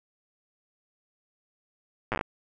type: slowing click train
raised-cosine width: 0.5 ms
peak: -13 dBFS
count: 8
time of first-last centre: 2.12-2.211 s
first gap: 8 ms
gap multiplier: 1.16
effects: none